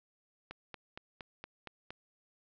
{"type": "click train", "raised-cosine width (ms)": 0.3, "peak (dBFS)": -27, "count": 7, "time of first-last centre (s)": [0.51, 1.905], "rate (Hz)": 4.3, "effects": ["low-pass 5000 Hz 12 dB/octave"]}